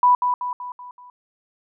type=tone with echo; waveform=sine; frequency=987.8 Hz; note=B5; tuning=in tune; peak=-11 dBFS; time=0.03-0.15 s; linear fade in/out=2 ms; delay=190 ms; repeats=5; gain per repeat=-6 dB; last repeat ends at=1.1 s; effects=none